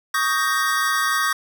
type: chord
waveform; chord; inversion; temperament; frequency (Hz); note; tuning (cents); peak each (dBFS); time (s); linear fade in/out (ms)
square; Eb dominant seventh; third; equal with one note detuned; 1121 / 1244.5 / 1568 / 1864.7; Db6 / Eb6 / G6 / Bb6; +19 / 0 / 0 / 0; -25; 0.14-1.33; 5
effects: none